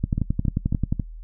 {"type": "two click trains", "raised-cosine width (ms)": 5, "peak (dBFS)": [-11, -9], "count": [4, 11], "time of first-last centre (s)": [[0.18, 0.997], [0.04, 0.925]], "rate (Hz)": [3.67, 11.3], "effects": ["noise-tail reverb RT60 0.1 s tail -20 dB re dry", "added 40 Hz sine -35 dBFS peak until 1.23 s"]}